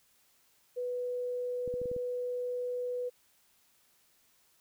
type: tone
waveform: sine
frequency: 493.9 Hz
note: B4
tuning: in tune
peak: -32 dBFS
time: 0.76-3.1 s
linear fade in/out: 20 ms
type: clicks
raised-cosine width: 3 ms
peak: -31 dBFS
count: 6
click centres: 1.677 / 1.74 / 1.816 / 1.857 / 1.915 / 1.964 s
effects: white hiss -68 dBFS RMS until 4.6 s